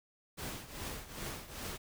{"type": "noise with tremolo", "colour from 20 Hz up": "pink", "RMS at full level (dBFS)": -40, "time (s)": [0.37, 1.78], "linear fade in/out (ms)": 20, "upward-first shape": "triangle", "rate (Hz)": 2.5, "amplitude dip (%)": 80, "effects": []}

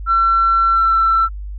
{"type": "tone with pitch glide", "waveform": "sine", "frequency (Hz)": [1350, 1339.1], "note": ["E6", "E6"], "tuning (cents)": [41, 27], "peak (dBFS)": -10, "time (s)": [0.06, 1.29], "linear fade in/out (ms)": 50, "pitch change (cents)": -14, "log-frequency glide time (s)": [0.7, 0.97], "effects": ["tanh soft clip ceiling -6 dBFS", "added 50 Hz sine -25 dBFS peak until 1.58 s"]}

